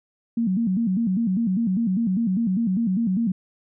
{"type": "tone with vibrato", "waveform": "sine", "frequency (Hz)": 207.7, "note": "G#3", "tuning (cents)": 0, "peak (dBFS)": -19, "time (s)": [0.37, 3.32], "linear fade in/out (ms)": 5, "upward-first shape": "square", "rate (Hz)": 5, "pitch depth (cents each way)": 190, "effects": []}